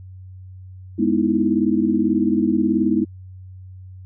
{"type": "chord", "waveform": "sine", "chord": "E major seventh", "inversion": "first", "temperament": "equal", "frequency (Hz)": [207.7, 246.9, 311.1, 329.6], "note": ["G#3", "B3", "D#4", "E4"], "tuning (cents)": [0, 0, 0, 0], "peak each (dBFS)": -21, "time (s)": [0.98, 3.05], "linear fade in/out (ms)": 20, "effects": ["added 93 Hz sine -36 dBFS peak until 4.05 s"]}